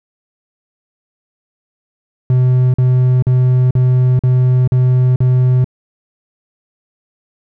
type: tone bursts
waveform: triangle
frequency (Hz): 126.9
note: B2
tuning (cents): +47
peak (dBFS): -6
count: 7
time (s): 2.3-5.644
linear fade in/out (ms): 2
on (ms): 440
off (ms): 44
effects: none